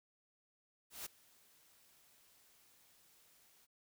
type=noise with ADSR envelope; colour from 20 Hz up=white; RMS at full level=-44 dBFS; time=0.9-3.67 s; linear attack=160 ms; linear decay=8 ms; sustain=-24 dB; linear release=31 ms; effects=none